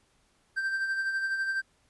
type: tone with tremolo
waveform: triangle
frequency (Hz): 1568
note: G6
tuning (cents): 0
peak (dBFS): -24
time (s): 0.56-1.62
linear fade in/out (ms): 20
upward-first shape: sine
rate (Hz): 12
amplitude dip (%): 45
effects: pink hiss -68 dBFS RMS until 1.89 s + resampled to 24000 Hz